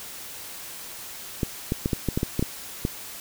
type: clicks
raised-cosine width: 3 ms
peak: -10 dBFS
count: 10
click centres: 1.432 / 1.721 / 1.859 / 1.932 / 2.087 / 2.175 / 2.231 / 2.394 / 2.426 / 2.851 s
effects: white hiss -39 dBFS RMS until 3.2 s